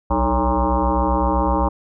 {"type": "tone with frequency modulation", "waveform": "sine", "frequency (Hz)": 433.6, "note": "A4", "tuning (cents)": -25, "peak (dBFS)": -15, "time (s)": [0.1, 1.69], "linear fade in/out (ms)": 10, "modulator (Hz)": 125, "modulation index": 5.1, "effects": []}